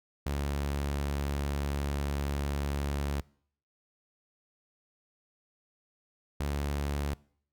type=tone pair in turn; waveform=sawtooth; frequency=71 / 71.7 Hz; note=C#2 / D2; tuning=+42 / -41 cents; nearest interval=unison; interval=17 cents; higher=second; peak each=-26 dBFS; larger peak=neither; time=0.26-3.21 / 6.4-7.14 s; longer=first; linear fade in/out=5 ms; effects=noise-tail reverb RT60 0.6 s tail -24 dB re dry